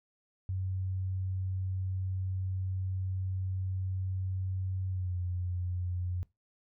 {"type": "tone with pitch glide", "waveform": "sine", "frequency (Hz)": [93.9, 89.71], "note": ["F#2", "F2"], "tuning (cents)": [26, 47], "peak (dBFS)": -31, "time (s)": [0.49, 6.23], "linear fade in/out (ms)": 0, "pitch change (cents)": -79, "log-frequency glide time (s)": [4.89, 5.16], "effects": ["noise-tail reverb RT60 0.2 s tail -20 dB re dry"]}